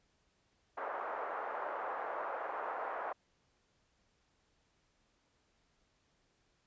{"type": "band-pass noise", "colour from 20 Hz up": "pink", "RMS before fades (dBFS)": -40, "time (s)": [0.77, 3.13], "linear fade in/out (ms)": 10, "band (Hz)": [540, 1400], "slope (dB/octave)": 24, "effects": ["pink hiss -75 dBFS RMS until 6.66 s", "resampled to 16000 Hz"]}